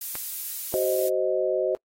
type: noise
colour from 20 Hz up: violet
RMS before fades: -31 dBFS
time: 0.01-1.09 s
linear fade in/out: 5 ms
type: click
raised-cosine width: 0.3 ms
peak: -19 dBFS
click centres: 0.154 s
type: chord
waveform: sine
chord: C diminished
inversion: second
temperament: equal with one note detuned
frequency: 376.2 / 523.3 / 622.3 Hz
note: Gb4 / C5 / Eb5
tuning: +29 / 0 / 0 cents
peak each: -26 dBFS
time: 0.74-1.75 s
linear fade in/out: 0 ms
effects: noise-tail reverb RT60 0.1 s tail -26 dB re dry + AAC 48 kbps